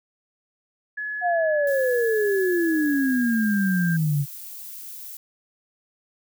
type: tone with pitch glide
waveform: sine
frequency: 1700 to 1586.2 Hz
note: G#6 to G6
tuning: +40 to +20 cents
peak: -27 dBFS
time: 0.97-3.97 s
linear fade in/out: 10 ms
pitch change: -120 cents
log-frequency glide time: 2.6-3.61 s
type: exponential sweep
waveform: sine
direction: down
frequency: 728 to 138.59 Hz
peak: -19 dBFS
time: 1.21-4.26 s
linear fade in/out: 50 ms
type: noise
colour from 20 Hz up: violet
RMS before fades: -38 dBFS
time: 1.67-5.17 s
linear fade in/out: 2 ms
effects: none